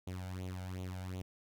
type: tone with flanger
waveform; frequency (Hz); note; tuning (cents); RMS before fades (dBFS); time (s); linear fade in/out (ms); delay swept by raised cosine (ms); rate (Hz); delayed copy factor
sawtooth; 92.3; F#2; -4; -42; 0.07-1.22; 5; 0.29 to 1.39; 2.7; +0.75
effects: none